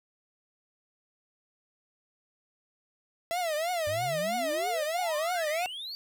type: tone with vibrato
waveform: 45% pulse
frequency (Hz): 660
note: E5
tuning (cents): +2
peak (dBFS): -28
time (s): 3.31-5.66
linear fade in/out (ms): 0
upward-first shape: triangle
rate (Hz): 3.1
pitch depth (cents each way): 200
type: exponential sweep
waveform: triangle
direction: up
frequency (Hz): 91.9 to 4650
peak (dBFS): -35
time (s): 3.87-5.95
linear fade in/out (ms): 0
effects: 11-bit